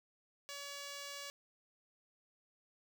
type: tone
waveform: 5% pulse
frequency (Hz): 567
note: C#5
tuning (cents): +39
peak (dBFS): -33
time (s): 0.49-1.3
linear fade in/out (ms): 0
effects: none